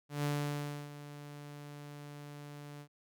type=tone with ADSR envelope; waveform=sawtooth; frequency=145.7 Hz; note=D3; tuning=13 cents flat; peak=-27 dBFS; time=0.09-2.88 s; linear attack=150 ms; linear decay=650 ms; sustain=-15 dB; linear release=75 ms; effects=none